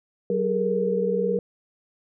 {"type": "tone cluster", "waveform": "sine", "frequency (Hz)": [189.1, 409.5, 428.5, 469.8], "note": ["F#3", "G#4", "A4", "A#4"], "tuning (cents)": [38, -24, -46, 13], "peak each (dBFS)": [-27, -29, -30, -23], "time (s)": [0.3, 1.39], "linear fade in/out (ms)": 2, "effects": []}